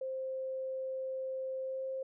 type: tone with pitch glide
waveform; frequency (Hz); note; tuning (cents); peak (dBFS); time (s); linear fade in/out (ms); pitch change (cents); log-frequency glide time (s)
sine; 525 to 528.7; C5 to C5; +6 to +18; -35; 0.01-2.03; 5; +12; 1.62-1.84
effects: none